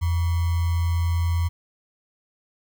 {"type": "tone with sample-and-hold", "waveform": "sine", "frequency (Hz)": 84.9, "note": "F2", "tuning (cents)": -48, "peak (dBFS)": -19, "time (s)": [0.01, 1.49], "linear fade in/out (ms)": 20, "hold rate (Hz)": 1050, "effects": []}